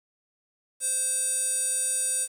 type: tone with band-pass filter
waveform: square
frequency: 523.3 Hz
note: C5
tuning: in tune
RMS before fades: -27 dBFS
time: 0.8-2.28 s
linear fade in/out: 50 ms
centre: 8800 Hz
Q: 10
effects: 9-bit